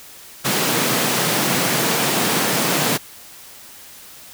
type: high-pass noise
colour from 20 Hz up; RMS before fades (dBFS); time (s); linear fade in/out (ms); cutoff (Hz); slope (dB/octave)
pink; -19; 0.44-2.98; 20; 130; 48
effects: white hiss -41 dBFS RMS until 4.33 s